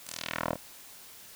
10% pulse tone with band-pass filter sweep, 40.74 Hz, E1, 20 cents flat, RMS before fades -35 dBFS, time 0.04-0.57 s, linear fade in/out 50 ms, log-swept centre 12000 to 510 Hz, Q 1.4, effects white hiss -50 dBFS RMS until 1.35 s

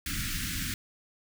pink band-stop noise, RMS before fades -33 dBFS, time 0.06-0.74 s, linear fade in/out 2 ms, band 290 to 1400 Hz, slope 48 dB/octave, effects none

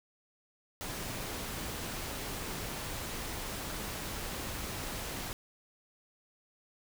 pink noise, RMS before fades -39 dBFS, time 0.81-5.33 s, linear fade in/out 0 ms, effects none

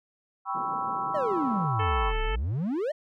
sine chord, C# half-diminished seventh, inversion second, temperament equal, 784 / 987.8 / 1108.7 / 1318.5 Hz, G5 / B5 / C#6 / E6, 0 / 0 / 0 / 0 cents, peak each -33 dBFS, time 0.45-2.13 s, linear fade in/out 50 ms
pink band-pass noise, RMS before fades -43 dBFS, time 0.54-1.67 s, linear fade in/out 20 ms, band 150 to 520 Hz, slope 24 dB/octave
triangle exponential two-way sweep, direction down then up, 645 to 31.43 to 645 Hz, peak -24 dBFS, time 1.14-2.92 s, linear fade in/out 10 ms, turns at 2.23 s
harmonic tone, 439 Hz, A4, 4 cents flat, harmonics 1 / 2 / 3 / 4 / 5 / 6 / 7, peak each -33 / -36 / -38 / -39 / -40 / -41 / -41 dBFS, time 1.79-2.36 s, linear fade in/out 10 ms
effects none

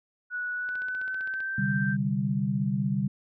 sine tone with pitch glide, 1471 to 1567.5 Hz, F#6 to G6, -11 to -1 cents, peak -29 dBFS, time 0.3-1.97 s, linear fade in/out 50 ms, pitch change +110 cents, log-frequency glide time 0.55-1.58 s
click train, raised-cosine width 0.3 ms, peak -31 dBFS, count 12, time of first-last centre 0.69-1.404 s, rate 15.4 Hz
sine chord, C suspended second, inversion none, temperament just, 130.81 / 147.16 / 196.22 Hz, C3 / D3 / G3, 0 / +4 / +2 cents, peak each -30 / -30 / -27 dBFS, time 1.58-3.08 s, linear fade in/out 5 ms
effects none

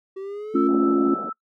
triangle linear sweep, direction up, 380.3 to 457.8 Hz, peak -28 dBFS, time 0.16-0.68 s, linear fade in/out 10 ms
sine chord, A augmented, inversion none, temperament equal, 220 / 277.2 / 349.2 Hz, A3 / C#4 / E#4, 0 / 0 / 0 cents, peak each -25 / -19 / -20 dBFS, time 0.54-1.15 s, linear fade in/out 10 ms
sine tone with tremolo, 1318.5 Hz, E6, in tune, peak -25 dBFS, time 0.55-1.33 s, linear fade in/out 10 ms, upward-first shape triangle, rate 3.9 Hz, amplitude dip 35%
pink band-pass noise, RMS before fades -34 dBFS, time 0.68-1.3 s, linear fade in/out 10 ms, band 180 to 770 Hz, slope 48 dB/octave
effects noise-tail reverb RT60 0.1 s tail -22 dB re dry

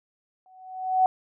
sine tone with exponential growth, 748 Hz, F#5, 19 cents sharp, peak -14 dBFS, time 0.46-1.06 s, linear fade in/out 1 ms, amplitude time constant 130 ms, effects none

